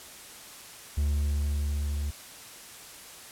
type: tone with level ramp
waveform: triangle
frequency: 72.6 Hz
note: D2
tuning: 19 cents flat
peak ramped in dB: -21 to -26 dBFS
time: 0.97-2.11 s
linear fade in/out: 10 ms
effects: white hiss -46 dBFS RMS until 3.31 s + low-pass 12000 Hz 12 dB/octave